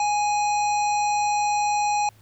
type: harmonic tone with a mistuned harmonic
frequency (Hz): 831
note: G#5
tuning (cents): +1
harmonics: 1 / 3 / 5 / 7 / 9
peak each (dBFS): -20 / -31 / -37 / -36 / -37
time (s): 0-2.09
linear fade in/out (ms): 2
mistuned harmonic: 9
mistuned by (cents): -19
effects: added 107 Hz sine -52 dBFS peak until 2.21 s + pink hiss -58 dBFS RMS until 2.21 s